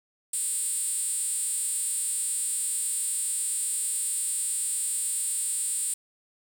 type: tone with high-pass filter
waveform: 5% pulse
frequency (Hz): 309.1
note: D#4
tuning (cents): -11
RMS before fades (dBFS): -29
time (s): 0.33-5.94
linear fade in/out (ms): 5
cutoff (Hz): 8400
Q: 4.7
effects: none